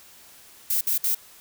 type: noise bursts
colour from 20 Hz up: violet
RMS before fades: -23 dBFS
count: 3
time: 0.7-1.148 s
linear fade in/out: 5 ms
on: 110 ms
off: 59 ms
effects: white hiss -50 dBFS RMS until 1.4 s